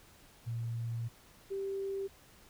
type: tone pair in turn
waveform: sine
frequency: 116.3 / 391.2 Hz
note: A#2 / G4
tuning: -4 / -4 cents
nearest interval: octave + major sixth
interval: 2100 cents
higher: second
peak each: -34 / -34 dBFS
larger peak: neither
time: 0.46-1.09 / 1.5-2.08 s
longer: first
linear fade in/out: 20 ms
effects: pink hiss -60 dBFS RMS until 2.49 s